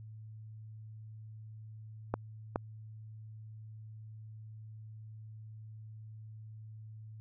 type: clicks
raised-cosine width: 1 ms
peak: -17 dBFS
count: 2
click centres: 2.14 / 2.559 s
effects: added 109 Hz sine -46 dBFS peak until 7.2 s